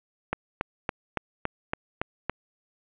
click train, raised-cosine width 0.5 ms, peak -11 dBFS, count 8, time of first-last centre 0.33-2.296 s, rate 3.56 Hz, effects resampled to 8000 Hz + 8-bit

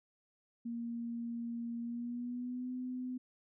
sine tone with pitch glide, 234.3 to 252.6 Hz, A#3 to B3, +9 to +39 cents, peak -37 dBFS, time 0.65-3.18 s, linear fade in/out 10 ms, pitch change +130 cents, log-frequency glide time 1.8-2.72 s, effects none

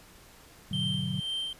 sine chord, G# half-diminished seventh, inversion none, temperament just, 103.83 / 124.59 / 149.51 / 186.89 Hz, G#2 / B2 / D3 / F#3, 0 / +16 / +31 / +18 cents, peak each -39 / -36 / -34 / -33 dBFS, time 0.71-1.2 s, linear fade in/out 5 ms
triangle tone with tremolo, 3136 Hz, G7, in tune, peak -28 dBFS, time 0.73-1.53 s, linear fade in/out 2 ms, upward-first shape sine, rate 2 Hz, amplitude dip 65%
effects pink hiss -54 dBFS RMS until 1.59 s + resampled to 32000 Hz

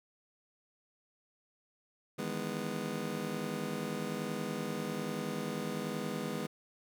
25% pulse chord, E major seventh, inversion third, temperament just, 154.51 / 164.81 / 206 / 247.2 Hz, D#3 / E3 / G#3 / B3, -12 / 0 / -14 / +2 cents, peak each -39 / -40 / -35 / -37 dBFS, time 2.18-6.47 s, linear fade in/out 10 ms, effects none

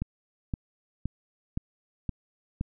click train, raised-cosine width 5 ms, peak -17 dBFS, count 6, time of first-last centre 0.02-2.611 s, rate 1.93 Hz, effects none

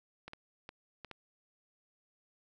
clicks, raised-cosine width 0.3 ms, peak -29 dBFS, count 5, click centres 0.28 / 0.334 / 0.691 / 1.047 / 1.113 s, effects none

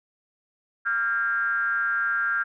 triangle ring-modulated tone, 111.7 Hz, A2, 27 cents sharp, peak -17 dBFS, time 0.85-2.44 s, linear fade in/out 20 ms, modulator 1500 Hz, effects none

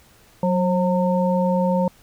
sine tone cluster, 184.5 / 535 / 913 Hz, F#3 / C5 / A#5, -5 / +38 / -36 cents, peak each -19 / -21 / -25 dBFS, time 0.43-1.88 s, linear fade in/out 2 ms, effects pink hiss -53 dBFS RMS until 2.02 s

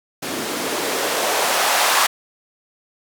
blue noise with band-pass filter sweep, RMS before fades -20 dBFS, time 0.22-2.07 s, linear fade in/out 10 ms, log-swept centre 240 to 970 Hz, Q 1.5, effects none

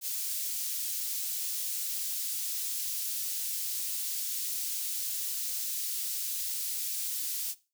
white high-pass noise, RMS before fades -34 dBFS, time 0.01-7.55 s, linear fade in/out 50 ms, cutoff 4400 Hz, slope 12 dB/octave, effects noise-tail reverb RT60 0.3 s tail -18 dB re dry

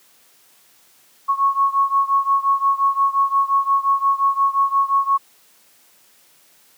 sine beating tone pair, 1100 / 1105.7 Hz, C#6 / C#6, -14 / -5 cents, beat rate 5.7 Hz, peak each -17 / -19 dBFS, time 1.28-5.18 s, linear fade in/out 20 ms, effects white hiss -54 dBFS RMS until 6.77 s + high-pass 150 Hz 12 dB/octave

